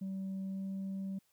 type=tone with pitch glide; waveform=sine; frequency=191.9 to 193.23 Hz; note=G3 to G3; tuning=-37 to -25 cents; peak=-34 dBFS; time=0.01-1.19 s; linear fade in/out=10 ms; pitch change=+12 cents; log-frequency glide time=0.43-0.67 s; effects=tanh soft clip ceiling -35 dBFS + white hiss -74 dBFS RMS until 1.32 s